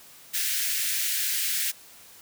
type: high-pass noise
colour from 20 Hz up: white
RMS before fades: -27 dBFS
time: 0.33-1.72 s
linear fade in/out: 20 ms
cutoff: 1600 Hz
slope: 48 dB/octave
effects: white hiss -50 dBFS RMS until 2.21 s